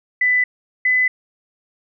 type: tone pair in turn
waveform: sine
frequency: 1995 / 2009 Hz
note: B6 / B6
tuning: +17 / +29 cents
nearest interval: unison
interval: 12 cents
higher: second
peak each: -13 dBFS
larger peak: neither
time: 0.21-0.44 / 0.85-1.08 s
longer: neither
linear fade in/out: 5 ms
effects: none